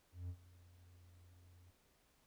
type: tone with ADSR envelope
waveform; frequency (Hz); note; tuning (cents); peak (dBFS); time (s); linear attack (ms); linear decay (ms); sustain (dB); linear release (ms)
triangle; 88.8; F2; +29; -39; 0.12-1.71; 170; 68; -20; 10
effects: pink hiss -74 dBFS RMS until 2.26 s